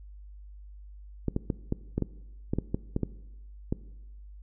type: clicks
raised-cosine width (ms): 3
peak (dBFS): -14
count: 12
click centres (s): 1.283 / 1.364 / 1.502 / 1.724 / 1.98 / 2.023 / 2.535 / 2.586 / 2.745 / 2.964 / 3.033 / 3.725
effects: noise-tail reverb RT60 1.0 s tail -19 dB re dry + added 50 Hz sine -44 dBFS peak until 4.42 s